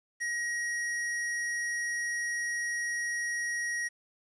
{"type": "tone", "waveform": "square", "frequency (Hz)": 1894, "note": "A#6", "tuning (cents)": 27, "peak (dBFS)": -31, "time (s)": [0.2, 3.89], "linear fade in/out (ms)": 20, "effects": ["resampled to 22050 Hz", "10-bit"]}